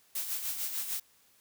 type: noise with tremolo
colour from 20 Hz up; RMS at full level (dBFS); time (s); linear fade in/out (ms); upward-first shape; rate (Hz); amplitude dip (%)
blue; -33; 0.15-1; 5; sine; 6.7; 55
effects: white hiss -65 dBFS RMS until 1.4 s